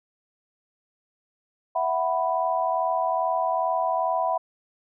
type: chord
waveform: sine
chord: E suspended second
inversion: none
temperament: just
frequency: 659.3 / 741.7 / 988.9 Hz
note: E5 / F#5 / B5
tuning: 0 / +4 / +2 cents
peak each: -26 dBFS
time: 1.75-4.38 s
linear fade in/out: 10 ms
effects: none